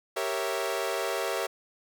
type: chord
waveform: sawtooth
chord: G diminished seventh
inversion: none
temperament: equal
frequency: 392 / 466.2 / 554.4 / 659.3 Hz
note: G4 / Bb4 / Db5 / Fb5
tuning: 0 / 0 / 0 / 0 cents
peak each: -30 dBFS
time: 0.16-1.47 s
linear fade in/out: 10 ms
effects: none